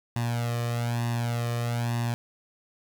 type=tone with flanger; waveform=sawtooth; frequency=118.6 Hz; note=A#2; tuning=30 cents sharp; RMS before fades=-28 dBFS; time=0.16-2.14 s; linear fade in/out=0 ms; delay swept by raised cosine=1.1 to 1.67 ms; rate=1.1 Hz; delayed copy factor=+0.8; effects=none